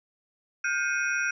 sine tone cluster, 1427 / 1567 / 2188 / 2494 / 5710 Hz, F6 / G6 / C#7 / D#7 / F8, +37 / -1 / -23 / +3 / +37 cents, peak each -29 / -29 / -38 / -31 / -38 dBFS, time 0.64-1.31 s, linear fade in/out 5 ms, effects none

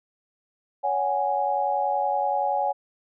sine chord, C# suspended fourth, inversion none, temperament equal with one note detuned, 562.4 / 740 / 830.6 Hz, C#5 / F#5 / G#5, +25 / 0 / 0 cents, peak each -28 / -27 / -24 dBFS, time 0.83-2.73 s, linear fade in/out 20 ms, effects none

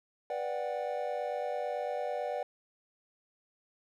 triangle chord, G major seventh, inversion first, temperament just, 490 / 588 / 735 / 784 Hz, B4 / D5 / F#5 / G5, -14 / +2 / -12 / 0 cents, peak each -36 / -34 / -36 / -40 dBFS, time 0.3-2.43 s, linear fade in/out 2 ms, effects none

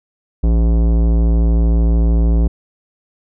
sine tone with tanh clipping, 56.6 Hz, A1, 50 cents sharp, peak -12 dBFS, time 0.43-2.48 s, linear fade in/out 10 ms, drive 17 dB, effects none

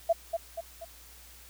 sine tone with echo, 668 Hz, E5, 23 cents sharp, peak -20 dBFS, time 0.09-0.13 s, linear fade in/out 10 ms, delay 240 ms, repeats 3, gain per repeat -6 dB, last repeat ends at 0.85 s, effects added 60 Hz sine -55 dBFS peak until 1.49 s + white hiss -53 dBFS RMS until 1.49 s

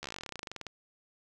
slowing click train, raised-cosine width 0.2 ms, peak -22 dBFS, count 23, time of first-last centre 0.03-0.667 s, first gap 13 ms, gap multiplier 1.07, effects none

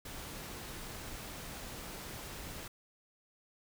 pink noise, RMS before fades -45 dBFS, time 0.05-2.68 s, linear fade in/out 5 ms, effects none

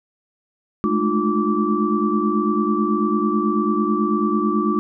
sine tone cluster, 209.5 / 218.6 / 304.5 / 355.2 / 1162 Hz, G#3 / A3 / D#4 / F4 / D6, +15 / -11 / -37 / +29 / -19 cents, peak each -23 dBFS, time 0.84-4.79 s, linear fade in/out 0 ms, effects none

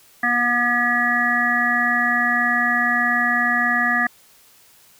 harmonic tone, 241.6 Hz, B3, 38 cents flat, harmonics 1 / 3 / 5 / 7 / 8, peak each -26 / -25 / -25 / -20 / -21 dBFS, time 0.23-4.07 s, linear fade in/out 5 ms, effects white hiss -52 dBFS RMS until 4.99 s

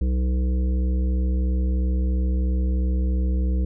harmonic tone, 63 Hz, B1, 35 cents sharp, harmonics 1 / 3 / 5 / 7 / 8, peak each -19 / -30 / -35 / -41 / -42 dBFS, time 0.01-3.65 s, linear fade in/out 5 ms, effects none

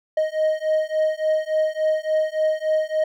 triangle beating tone pair, 622.3 / 625.8 Hz, D#5 / D#5, 0 / +10 cents, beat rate 3.5 Hz, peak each -20 dBFS, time 0.17-3.04 s, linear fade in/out 5 ms, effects none

